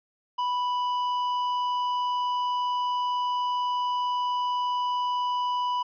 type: tone with tanh clipping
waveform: sine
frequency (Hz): 987.8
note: B5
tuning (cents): 0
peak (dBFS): -26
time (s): 0.38-5.83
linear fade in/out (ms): 10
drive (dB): 9
effects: resampled to 11025 Hz